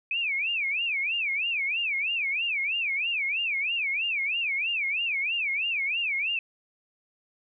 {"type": "tone with vibrato", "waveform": "sine", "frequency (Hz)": 2458, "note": "D#7", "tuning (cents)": -22, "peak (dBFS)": -25, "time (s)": [0.11, 6.39], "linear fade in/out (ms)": 2, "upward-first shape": "sine", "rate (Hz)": 3.1, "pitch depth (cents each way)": 240, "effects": []}